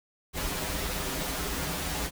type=noise with comb filter; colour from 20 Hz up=pink; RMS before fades=-32 dBFS; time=0.33-2.11 s; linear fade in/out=50 ms; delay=8.8 ms; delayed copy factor=-0.8; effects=none